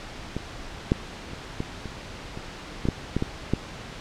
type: clicks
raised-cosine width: 3 ms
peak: -15 / -6 / -24 / -14 / -22 / -22 / -13 / -8 / -10 / -11 / -8 dBFS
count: 11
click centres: 0.366 / 0.919 / 1.334 / 1.604 / 1.857 / 2.374 / 2.854 / 2.887 / 3.166 / 3.224 / 3.536 s
effects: pink hiss -39 dBFS RMS until 4 s + low-pass 5000 Hz 12 dB/octave